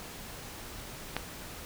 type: click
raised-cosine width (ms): 0.3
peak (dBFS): -14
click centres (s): 1.166
effects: pink hiss -44 dBFS RMS until 1.65 s